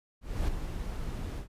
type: noise with ADSR envelope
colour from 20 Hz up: brown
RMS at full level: -28 dBFS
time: 0.21-1.48 s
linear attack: 270 ms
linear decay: 9 ms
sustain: -7 dB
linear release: 100 ms
effects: resampled to 32000 Hz